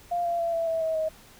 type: tone with pitch steps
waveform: sine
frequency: 698.5 / 686.9 / 675.5 / 664.3 / 653.2 / 642.4 / 631.7 Hz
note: F5 / F5 / E5 / E5 / E5 / E5 / D#5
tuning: 0 / -29 / +42 / +13 / -16 / -45 / +26 cents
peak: -24 dBFS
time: 0.11-1.09 s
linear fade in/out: 10 ms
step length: 140 ms
effects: pink hiss -52 dBFS RMS until 1.39 s